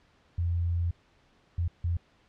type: tone bursts at uneven times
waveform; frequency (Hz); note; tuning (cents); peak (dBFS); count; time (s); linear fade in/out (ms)
sine; 85.8; F2; -30; -25; 3; 0.38-0.91 / 1.58-1.68 / 1.84-1.97; 5
effects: pink hiss -64 dBFS RMS until 2.28 s + low-pass 4000 Hz 12 dB/octave